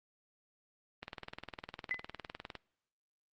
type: click train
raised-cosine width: 0.3 ms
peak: -26 dBFS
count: 31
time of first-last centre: 1.03-2.553 s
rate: 19.7 Hz
type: tone with exponential decay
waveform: sine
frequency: 2016 Hz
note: B6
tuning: 35 cents sharp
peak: -28 dBFS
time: 1.91-2.03 s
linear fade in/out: 0 ms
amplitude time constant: 25 ms
effects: noise-tail reverb RT60 0.8 s tail -25 dB re dry + Opus 24 kbps